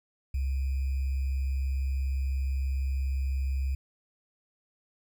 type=tone with sample-and-hold; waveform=sine; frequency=67 Hz; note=C2; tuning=42 cents sharp; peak=-26 dBFS; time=0.34-3.75 s; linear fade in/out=5 ms; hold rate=2450 Hz; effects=none